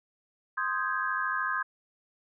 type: chord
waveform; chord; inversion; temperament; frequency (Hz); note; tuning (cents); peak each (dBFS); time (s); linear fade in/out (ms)
sine; Ab major seventh; first; equal; 1046.5 / 1244.5 / 1568 / 1661.2; C6 / Eb6 / G6 / Ab6; 0 / 0 / 0 / 0; -33; 0.57-1.63; 10
effects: none